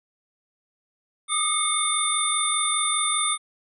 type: tone cluster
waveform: sine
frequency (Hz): 1205 / 1250 / 2186 / 3594 / 9320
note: D6 / D#6 / C#7 / A7 / D9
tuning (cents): +44 / +8 / -25 / +36 / -14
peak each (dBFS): -29 / -30 / -31 / -27 / -24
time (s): 1.28-3.38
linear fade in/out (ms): 50
effects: none